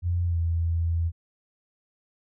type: tone with pitch glide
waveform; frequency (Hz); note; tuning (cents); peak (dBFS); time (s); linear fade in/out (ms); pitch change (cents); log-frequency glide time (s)
sine; 87.31 to 83.61; F2 to E2; 0 to +25; -22; 0.02-1.12; 50; -75; 0.25-0.38
effects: none